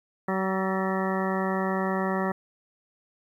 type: harmonic tone with a mistuned harmonic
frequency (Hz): 189.8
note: F#3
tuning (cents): +44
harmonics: 1 / 2 / 3 / 4 / 5 / 6 / 7 / 9 / 10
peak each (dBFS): -28 / -31 / -33 / -34 / -35 / -36 / -36 / -38 / -38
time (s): 0.28-2.32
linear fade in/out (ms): 5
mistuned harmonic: 9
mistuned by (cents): +49
effects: 10-bit